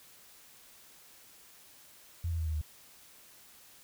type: tone with pitch steps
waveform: sine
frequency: 85 / 82.72 / 80.51 / 78.35 / 76.25 Hz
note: F2 / E2 / E2 / D#2 / D#2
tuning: -46 / +7 / -40 / +13 / -34 cents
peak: -30 dBFS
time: 2.24-2.615 s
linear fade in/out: 5 ms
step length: 75 ms
effects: white hiss -57 dBFS RMS until 3.83 s